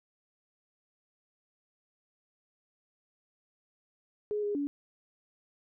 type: tone with pitch steps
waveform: sine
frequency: 418.7 / 411.6 / 285.9 Hz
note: G#4 / G#4 / D4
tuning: +14 / -16 / -46 cents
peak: -29 dBFS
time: 4.31-4.67 s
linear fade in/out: 0 ms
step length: 120 ms
effects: none